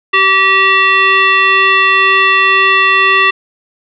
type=tone with frequency modulation; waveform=sine; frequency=1929 Hz; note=B6; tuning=41 cents flat; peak=-6 dBFS; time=0.13-3.31 s; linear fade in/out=10 ms; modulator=772 Hz; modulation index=1.4; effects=none